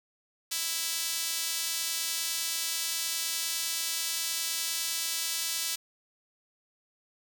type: tone with high-pass filter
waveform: sawtooth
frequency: 329.6 Hz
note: E4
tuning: in tune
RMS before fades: -32 dBFS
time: 0.51-5.76 s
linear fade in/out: 10 ms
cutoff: 4400 Hz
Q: 0.81
effects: none